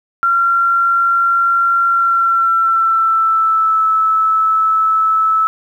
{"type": "tone with pitch glide", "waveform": "sine", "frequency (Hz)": [1373, 1306.5], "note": ["F6", "E6"], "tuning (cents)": [-30, -16], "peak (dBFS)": -10, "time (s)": [0.23, 5.47], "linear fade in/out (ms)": 0, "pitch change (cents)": -86, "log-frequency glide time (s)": [1.86, 3.87], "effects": ["8-bit"]}